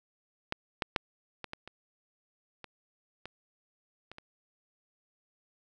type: clicks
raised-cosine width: 0.3 ms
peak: -15 / -13 / -10 / -22 / -22 / -28 / -27 / -25 / -29 / -29 dBFS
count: 10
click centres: 0.524 / 0.822 / 0.962 / 1.443 / 1.534 / 1.676 / 2.643 / 3.256 / 4.116 / 4.184 s
effects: none